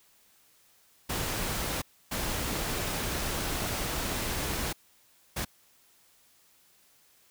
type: noise bursts at uneven times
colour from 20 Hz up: pink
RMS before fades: -32 dBFS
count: 3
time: 1.09-1.82 / 2.11-4.73 / 5.36-5.45 s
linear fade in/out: 10 ms
effects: white hiss -63 dBFS RMS until 7.3 s